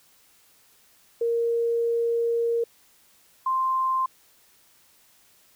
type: tone pair in turn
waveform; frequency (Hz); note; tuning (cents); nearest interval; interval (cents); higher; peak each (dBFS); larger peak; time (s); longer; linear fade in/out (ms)
sine; 466.2 / 1046.6; A#4 / C6; 0 / 0; octave + major second; 1400; second; -21; neither; 1.21-2.64 / 3.46-4.06; first; 5
effects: white hiss -59 dBFS RMS until 5.55 s